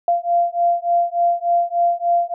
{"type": "beating tone pair", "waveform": "sine", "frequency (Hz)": [690, 693.4], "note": ["F5", "F5"], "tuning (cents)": [-21, -13], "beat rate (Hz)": 3.4, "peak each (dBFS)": -18, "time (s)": [0.08, 2.34], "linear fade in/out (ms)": 2, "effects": []}